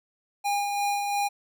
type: tone with tremolo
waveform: square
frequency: 812 Hz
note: G#5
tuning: 39 cents flat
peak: -24 dBFS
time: 0.44-1.29 s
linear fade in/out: 20 ms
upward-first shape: sine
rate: 2.9 Hz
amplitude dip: 35%
effects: none